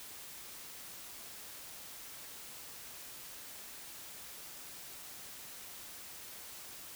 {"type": "silence", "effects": ["white hiss -49 dBFS RMS until 6.95 s"]}